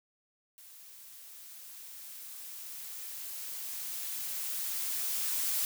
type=noise with level ramp; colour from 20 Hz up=blue; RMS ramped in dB=-53 to -31 dBFS; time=0.58-5.65 s; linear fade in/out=0 ms; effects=none